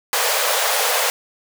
pink high-pass noise, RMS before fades -19 dBFS, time 0.13-1.1 s, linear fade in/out 0 ms, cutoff 450 Hz, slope 96 dB/octave, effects none

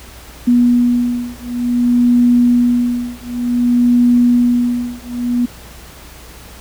sine beating tone pair, 242.4 / 242.95 Hz, B3 / B3, -32 / -28 cents, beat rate 0.55 Hz, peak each -13 dBFS, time 0.47-5.46 s, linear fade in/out 10 ms, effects added 60 Hz sine -38 dBFS peak until 6.6 s + pink hiss -38 dBFS RMS until 6.6 s

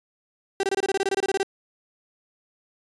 35% pulse tone bursts, 390 Hz, G4, 9 cents flat, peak -19 dBFS, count 15, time 0.6-1.431 s, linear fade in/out 2 ms, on 33 ms, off 24 ms, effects resampled to 22050 Hz

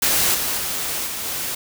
white noise with level steps, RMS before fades -18 / -23 / -25 / -28 / -26 dBFS, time 0.02-1.55 s, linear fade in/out 5 ms, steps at 0.34 / 0.57 / 1.06 / 1.25 s, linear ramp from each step 10 ms, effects none

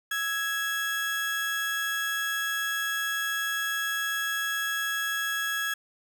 35% pulse tone pair together, 1318.5 / 1661.2 Hz, E6 / G#6, 0 / 0 cents, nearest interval major third, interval 400 cents, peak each -35 / -26 dBFS, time 0.11-5.74 s, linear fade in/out 5 ms, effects none

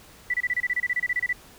sine tone bursts, 1972 Hz, B6, 3 cents flat, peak -21 dBFS, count 16, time 0.3-1.329 s, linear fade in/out 5 ms, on 39 ms, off 27 ms, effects pink hiss -50 dBFS RMS until 1.58 s

